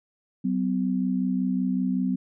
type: tone pair together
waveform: sine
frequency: 188.56 / 253.9 Hz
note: F#3 / B3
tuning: +33 / +48 cents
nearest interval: perfect fourth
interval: 515 cents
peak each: -25 dBFS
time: 0.44-2.16 s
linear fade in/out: 10 ms
effects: none